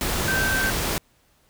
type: tone in noise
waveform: sine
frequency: 1554 Hz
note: G6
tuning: 16 cents flat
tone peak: -22 dBFS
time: 0.28-0.7 s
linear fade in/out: 0 ms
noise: pink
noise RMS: -25 dBFS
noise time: 0.01-0.98 s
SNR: 0 dB
effects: pink hiss -62 dBFS RMS until 1.49 s